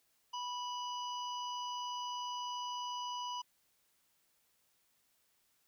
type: harmonic tone with a mistuned harmonic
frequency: 983 Hz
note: B5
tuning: 8 cents flat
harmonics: 1 / 3 / 5 / 6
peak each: -39 / -45 / -52 / -52 dBFS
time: 0.33-3.42 s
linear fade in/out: 10 ms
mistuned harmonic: 6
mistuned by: +25 cents
effects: white hiss -75 dBFS RMS until 5.67 s